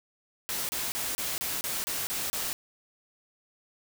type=noise bursts; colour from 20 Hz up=white; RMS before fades=-32 dBFS; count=9; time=0.49-2.53 s; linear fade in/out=0 ms; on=200 ms; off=30 ms; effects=none